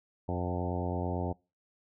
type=harmonic tone with a mistuned harmonic; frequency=89 Hz; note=F2; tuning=33 cents sharp; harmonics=1 / 2 / 3 / 4 / 5 / 6 / 7 / 8 / 9 / 10; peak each=-34 / -37 / -39 / -40 / -41 / -42 / -42 / -43 / -44 / -44 dBFS; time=0.28-1.33 s; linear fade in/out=10 ms; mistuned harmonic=8; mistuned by=+16 cents; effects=noise-tail reverb RT60 0.3 s tail -25 dB re dry